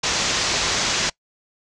white low-pass noise, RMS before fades -22 dBFS, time 0.03-1.1 s, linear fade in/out 10 ms, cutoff 6900 Hz, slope 48 dB/octave, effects noise-tail reverb RT60 0.1 s tail -23 dB re dry

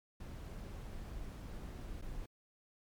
brown noise with dropouts, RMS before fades -45 dBFS, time 0.2-2.26 s, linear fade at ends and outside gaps 5 ms, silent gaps 2.014-2.022 s, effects MP3 96 kbps

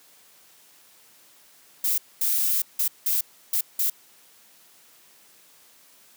violet noise bursts at uneven times, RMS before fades -23 dBFS, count 6, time 1.84-1.98 / 2.21-2.62 / 2.79-2.88 / 3.06-3.21 / 3.53-3.61 / 3.79-3.9 s, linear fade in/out 5 ms, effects white hiss -55 dBFS RMS until 6.16 s + high-pass 150 Hz 12 dB/octave

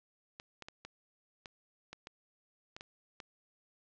clicks, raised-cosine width 0.2 ms, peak -28 dBFS, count 10, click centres 0.399 / 0.623 / 0.685 / 0.85 / 1.458 / 1.93 / 2.071 / 2.765 / 2.809 / 3.202 s, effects low-pass 6000 Hz 12 dB/octave

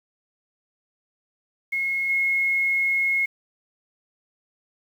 sine tone with level steps, 2166 Hz, C#7, 41 cents flat, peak -22 / -19 dBFS, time 1.72-3.26 s, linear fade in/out 10 ms, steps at 2.09 s, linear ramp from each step 10 ms, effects 8-bit

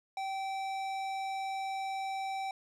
sine tone with tanh clipping, 774 Hz, G5, 22 cents flat, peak -36 dBFS, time 0.17-2.51 s, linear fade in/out 2 ms, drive 16 dB, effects none

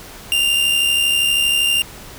45% pulse tone with amplitude modulation, 2794 Hz, F7, in tune, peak -12 dBFS, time 0.32-1.82 s, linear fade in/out 0 ms, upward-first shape sine, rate 72.6 Hz, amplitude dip 45%, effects pink hiss -37 dBFS RMS until 2.18 s

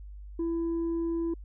sine tone, 333.7 Hz, E4, 21 cents sharp, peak -25 dBFS, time 0.39-1.34 s, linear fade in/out 5 ms, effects tanh soft clip ceiling -26 dBFS + added 50 Hz sine -41 dBFS peak until 1.44 s

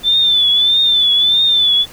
sine tone with vibrato, 3520 Hz, A7, in tune, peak -9 dBFS, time 0.03-1.86 s, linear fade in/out 50 ms, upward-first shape triangle, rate 1.6 Hz, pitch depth 82 cents each way, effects pink hiss -38 dBFS RMS until 1.92 s

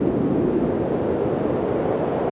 brown noise with band-pass filter sweep, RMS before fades -21 dBFS, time 0-2.3 s, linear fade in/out 10 ms, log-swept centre 320 to 540 Hz, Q 1.8, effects high-pass 100 Hz 12 dB/octave + resampled to 8000 Hz

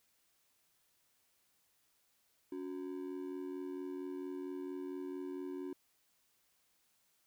triangle ring-modulated tone, 323.7 Hz, E4, 31 cents flat, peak -35 dBFS, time 2.52-5.73 s, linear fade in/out 2 ms, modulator 42.2 Hz, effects white hiss -75 dBFS RMS until 7.26 s

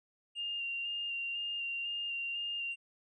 triangle tone with vibrato, 2794 Hz, F7, in tune, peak -31 dBFS, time 0.35-2.76 s, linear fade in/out 50 ms, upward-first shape square, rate 2 Hz, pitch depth 15 cents each way, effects tanh soft clip ceiling -33 dBFS + resampled to 22050 Hz

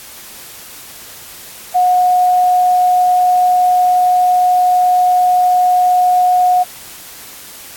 sine tone, 726 Hz, F#5, 33 cents flat, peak -8 dBFS, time 1.74-6.64 s, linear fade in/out 20 ms, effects white hiss -34 dBFS RMS until 7.76 s + AAC 64 kbps

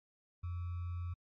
sine tone with sample-and-hold, 87.31 Hz, F2, in tune, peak -37 dBFS, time 0.43-1.14 s, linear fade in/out 10 ms, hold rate 1225 Hz, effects low-pass 2000 Hz 12 dB/octave + AAC 64 kbps

